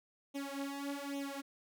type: tone with flanger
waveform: sawtooth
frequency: 279.7 Hz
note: C#4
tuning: 16 cents sharp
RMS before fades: -41 dBFS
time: 0.34-1.42 s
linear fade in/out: 20 ms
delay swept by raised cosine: 0.31 to 4.71 ms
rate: 1.2 Hz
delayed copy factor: +1
effects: none